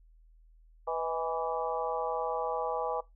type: harmonic tone with a mistuned harmonic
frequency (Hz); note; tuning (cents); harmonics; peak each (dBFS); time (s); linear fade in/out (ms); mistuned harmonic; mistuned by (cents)
164.81; E3; 0; 3 / 4 / 5 / 6 / 7; -34 / -37 / -35 / -39 / -38; 0.87-3.01; 10; 4; -58
effects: noise-tail reverb RT60 0.2 s tail -21 dB re dry + added 40 Hz sine -56 dBFS peak until 3.15 s